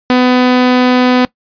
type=tone; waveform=sawtooth; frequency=250.8 Hz; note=B3; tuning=27 cents sharp; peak=-3 dBFS; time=0.1-1.25 s; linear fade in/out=0 ms; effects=noise-tail reverb RT60 0.1 s tail -21 dB re dry + resampled to 11025 Hz